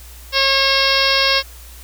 harmonic tone, 543 Hz, C#5, 36 cents flat, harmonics 1 / 2 / 3 / 4 / 5 / 6 / 7 / 8 / 9 / 10, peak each -22 / -22 / -22 / -22 / -22 / -22 / -22 / -22 / -22 / -22 dBFS, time 0.32-1.43 s, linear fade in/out 50 ms, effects added 60 Hz sine -37 dBFS peak until 1.83 s + white hiss -42 dBFS RMS until 1.83 s

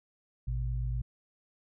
sine tone pair together, 55 / 123.47 Hz, A1 / B2, 0 / 0 cents, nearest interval octave + major second, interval 1400 cents, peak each -31 / -34 dBFS, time 0.47-1.02 s, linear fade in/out 10 ms, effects none

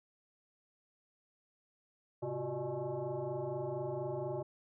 sine tone with frequency modulation, 109.9 Hz, A2, 2 cents flat, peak -35 dBFS, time 2.22-4.43 s, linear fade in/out 10 ms, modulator 244 Hz, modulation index 2.7, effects none

